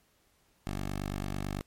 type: tone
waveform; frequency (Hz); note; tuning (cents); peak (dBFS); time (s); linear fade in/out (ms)
10% pulse; 49; G1; 0; -25; 0.67-1.61; 0
effects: pink hiss -69 dBFS RMS until 1.66 s + MP3 64 kbps